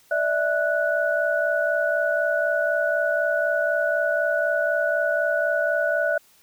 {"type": "tone cluster", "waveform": "sine", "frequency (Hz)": [589, 653, 1475], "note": ["D5", "E5", "F#6"], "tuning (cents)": [5, -17, -6], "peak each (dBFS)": -24, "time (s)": [0.11, 6.18], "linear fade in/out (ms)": 5, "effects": ["white hiss -57 dBFS RMS until 6.42 s"]}